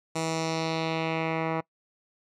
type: tone with low-pass filter sweep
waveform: 10% pulse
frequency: 161.8 Hz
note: E3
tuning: 32 cents flat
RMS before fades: -29 dBFS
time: 0.15-1.61 s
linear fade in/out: 10 ms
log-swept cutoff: 8200 to 1600 Hz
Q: 1.9
effects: noise-tail reverb RT60 0.1 s tail -23 dB re dry